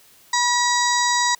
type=harmonic tone with a mistuned harmonic; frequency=963 Hz; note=B5; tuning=44 cents flat; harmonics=1 / 2 / 4 / 5 / 6 / 7 / 8; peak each=-20 / -23 / -26 / -27 / -28 / -28 / -29 dBFS; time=0.33-1.35 s; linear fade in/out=5 ms; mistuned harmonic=1; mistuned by=+22 cents; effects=white hiss -52 dBFS RMS until 1.39 s